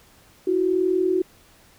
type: tone pair together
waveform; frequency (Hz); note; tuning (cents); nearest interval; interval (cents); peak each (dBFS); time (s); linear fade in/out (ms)
sine; 330.4 / 370.9; E4 / F#4; +4 / +4; major second; 200; -24 / -19; 0.47-1.22; 5
effects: pink hiss -54 dBFS RMS until 1.78 s